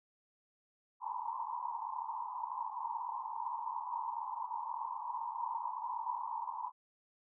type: band-pass noise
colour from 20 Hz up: white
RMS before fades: -40 dBFS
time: 1-6.72 s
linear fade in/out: 50 ms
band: 890 to 1000 Hz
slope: 96 dB/octave
effects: none